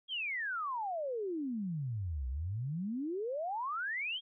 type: exponential two-way sweep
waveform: sine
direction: down then up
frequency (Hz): 3322 to 61 to 3322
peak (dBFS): -34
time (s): 0.08-4.21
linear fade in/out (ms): 50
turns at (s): 2.28
effects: none